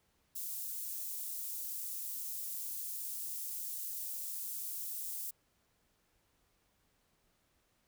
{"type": "high-pass noise", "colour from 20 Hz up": "white", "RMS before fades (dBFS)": -41, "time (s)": [0.35, 5.31], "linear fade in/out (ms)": 10, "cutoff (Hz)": 9100, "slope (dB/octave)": 12, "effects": ["pink hiss -75 dBFS RMS until 7.87 s"]}